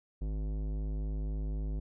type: tone with tanh clipping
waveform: sine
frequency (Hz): 51.91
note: G#1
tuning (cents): 0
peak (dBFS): -34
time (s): 0.21-1.8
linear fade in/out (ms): 10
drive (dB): 16
effects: none